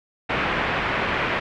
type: low-pass noise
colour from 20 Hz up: white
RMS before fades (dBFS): -24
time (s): 0.29-1.4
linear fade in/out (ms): 10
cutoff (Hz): 2400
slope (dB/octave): 24
effects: none